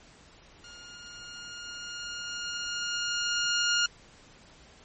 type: tone with level ramp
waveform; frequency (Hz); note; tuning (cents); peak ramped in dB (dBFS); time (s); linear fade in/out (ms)
15% pulse; 1419; F6; +27; -40 to -16; 0.64-3.86; 2
effects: pink hiss -55 dBFS RMS until 4.84 s + MP3 32 kbps